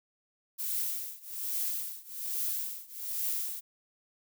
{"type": "noise with tremolo", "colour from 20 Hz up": "violet", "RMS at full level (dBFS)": -31, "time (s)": [0.58, 3.61], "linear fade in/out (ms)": 20, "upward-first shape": "triangle", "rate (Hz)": 1.2, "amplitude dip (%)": 95, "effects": []}